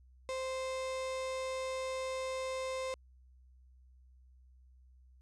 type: tone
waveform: 35% pulse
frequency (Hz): 522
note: C5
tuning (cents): -4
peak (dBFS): -34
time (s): 0.29-2.94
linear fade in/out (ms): 0
effects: added 63 Hz sine -58 dBFS peak until 5.21 s + resampled to 22050 Hz